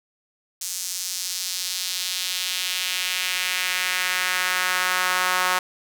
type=tone with high-pass filter sweep; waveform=sawtooth; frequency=182.9 Hz; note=F#3; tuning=20 cents flat; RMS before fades=-25 dBFS; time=0.61-5.59 s; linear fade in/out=5 ms; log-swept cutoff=6500 to 1100 Hz; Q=1.5; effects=none